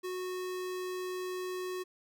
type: tone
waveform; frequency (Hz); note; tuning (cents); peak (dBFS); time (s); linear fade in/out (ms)
square; 367; F#4; -14; -36; 0.03-1.84; 20
effects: none